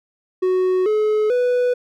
triangle tone with pitch steps, 370 / 427.5 / 493.9 Hz, F#4 / A4 / B4, 0 / -50 / 0 cents, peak -13 dBFS, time 0.42-1.74 s, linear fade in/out 10 ms, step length 440 ms, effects none

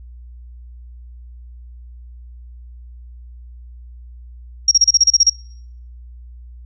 sine tone bursts, 5600 Hz, F8, 4 cents sharp, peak -7 dBFS, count 10, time 4.68-5.298 s, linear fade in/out 5 ms, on 33 ms, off 32 ms, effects noise-tail reverb RT60 0.7 s tail -26 dB re dry + added 60 Hz sine -35 dBFS peak until 6.65 s

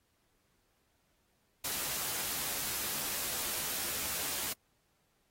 white noise with comb filter, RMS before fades -36 dBFS, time 1.64-4.53 s, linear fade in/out 5 ms, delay 14 ms, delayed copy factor +0.5, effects pink hiss -75 dBFS RMS until 5.3 s + AAC 48 kbps

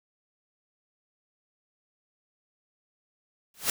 white noise with exponential growth, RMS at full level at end -22 dBFS, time 3.54-3.7 s, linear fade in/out 2 ms, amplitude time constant 33 ms, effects none

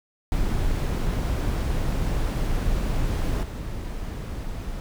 brown noise with level steps, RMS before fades -24 / -31 dBFS, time 0.32-4.8 s, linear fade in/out 0 ms, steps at 3.43 s, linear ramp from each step 2 ms, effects none

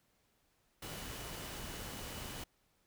sine tone in noise, 2960 Hz, F#7, in tune, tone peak -56 dBFS, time 0.82-2.44 s, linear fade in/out 5 ms, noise pink, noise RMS -45 dBFS, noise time 0.82-2.44 s, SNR -14 dB, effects pink hiss -75 dBFS RMS until 2.86 s

